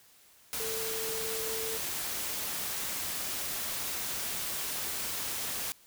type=tone in noise; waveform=sine; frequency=445.6 Hz; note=A4; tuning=22 cents sharp; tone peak=-37 dBFS; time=0.6-1.77 s; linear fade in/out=0 ms; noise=white; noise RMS=-35 dBFS; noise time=0.53-5.72 s; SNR=-5 dB; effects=white hiss -60 dBFS RMS until 5.86 s